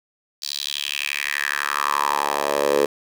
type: tone with high-pass filter sweep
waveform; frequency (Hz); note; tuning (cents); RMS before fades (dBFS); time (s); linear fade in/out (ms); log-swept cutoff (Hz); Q
10% pulse; 71.8; D2; -39; -23; 0.42-2.86; 5; 4600 to 450; 3.9
effects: none